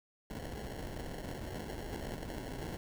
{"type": "noise with sample-and-hold", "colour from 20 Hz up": "pink", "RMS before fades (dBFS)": -42, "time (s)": [0.3, 2.77], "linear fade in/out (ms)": 2, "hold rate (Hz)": 1225, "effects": []}